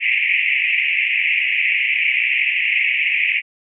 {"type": "band-pass noise", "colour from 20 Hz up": "white", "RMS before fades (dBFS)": -18, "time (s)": [0, 3.42], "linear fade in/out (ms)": 50, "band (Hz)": [2000, 2700], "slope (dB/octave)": 96, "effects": []}